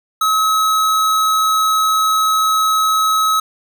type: tone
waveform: square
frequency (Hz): 1283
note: E6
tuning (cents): -47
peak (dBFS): -13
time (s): 0.21-3.4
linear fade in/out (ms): 5
effects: none